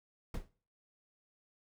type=noise with exponential decay; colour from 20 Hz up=brown; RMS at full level=-31 dBFS; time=0.34-0.49 s; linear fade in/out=5 ms; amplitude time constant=32 ms; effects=noise-tail reverb RT60 0.4 s tail -18 dB re dry